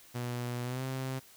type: tone with pitch glide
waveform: sawtooth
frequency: 121.9 to 131.41 Hz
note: B2 to C3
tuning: -22 to +8 cents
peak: -30 dBFS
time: 0.14-1.2 s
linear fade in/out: 20 ms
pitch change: +130 cents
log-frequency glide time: 0.63-0.83 s
effects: white hiss -57 dBFS RMS until 1.36 s